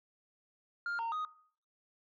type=tone with pitch steps; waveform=sine; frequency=1404 / 918 / 1247 Hz; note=F6 / A#5 / D#6; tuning=+9 / -27 / +3 cents; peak=-31 dBFS; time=0.86-1.25 s; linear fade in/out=2 ms; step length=130 ms; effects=noise-tail reverb RT60 0.5 s tail -20 dB re dry + tanh soft clip ceiling -33 dBFS